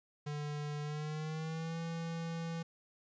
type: tone with pitch glide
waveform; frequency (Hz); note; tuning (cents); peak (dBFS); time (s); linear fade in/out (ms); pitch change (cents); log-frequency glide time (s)
square; 147.8 to 165.9; D3 to E3; +11 to +11; -38; 0.26-2.63; 10; +200; 0.82-1.79
effects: resampled to 16000 Hz + 12-bit